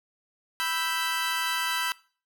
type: chord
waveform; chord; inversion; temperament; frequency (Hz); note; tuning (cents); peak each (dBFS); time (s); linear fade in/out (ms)
20% pulse; E minor; second; equal; 987.8 / 1318.5 / 1568; B5 / E6 / G6; 0 / 0 / 0; -26; 0.6-1.92; 0
effects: noise-tail reverb RT60 0.4 s tail -21 dB re dry